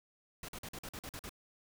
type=noise bursts; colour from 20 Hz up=pink; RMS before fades=-45 dBFS; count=9; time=0.43-1.293 s; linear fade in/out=2 ms; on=55 ms; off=46 ms; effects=none